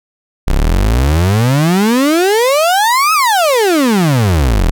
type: exponential two-way sweep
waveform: 35% pulse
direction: up then down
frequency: 30.37 to 1308 to 36.87 Hz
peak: -7 dBFS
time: 0.47-4.71 s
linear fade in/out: 10 ms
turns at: 3.13 s
effects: none